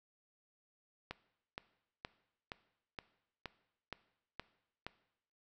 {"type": "click train", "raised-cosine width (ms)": 0.3, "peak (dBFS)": -25, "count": 9, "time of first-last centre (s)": [1.11, 4.866], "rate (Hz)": 2.13, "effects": ["noise-tail reverb RT60 0.8 s tail -18 dB re dry"]}